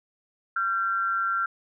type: tone pair together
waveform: sine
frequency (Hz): 1370 / 1567.1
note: F6 / G6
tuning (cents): -34 / -1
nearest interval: major second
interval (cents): 233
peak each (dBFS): -24 / -30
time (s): 0.56-1.46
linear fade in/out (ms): 5
effects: none